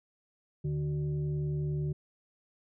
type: tone with frequency modulation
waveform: sine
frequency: 148.2 Hz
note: D3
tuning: 16 cents sharp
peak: -29 dBFS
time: 0.64-1.93 s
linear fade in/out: 10 ms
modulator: 225 Hz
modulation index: 0.53
effects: none